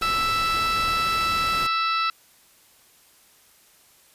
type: noise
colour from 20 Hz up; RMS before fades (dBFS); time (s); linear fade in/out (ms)
pink; -34; 0.01-1.67; 5
type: harmonic tone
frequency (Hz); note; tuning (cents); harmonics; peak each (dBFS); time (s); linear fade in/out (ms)
660; E5; +2; 2 / 3 / 4 / 5 / 6 / 7 / 8; -22 / -35 / -29 / -41 / -31 / -37 / -37; 0.02-2.1; 2
effects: white hiss -56 dBFS RMS until 4.14 s + resampled to 32000 Hz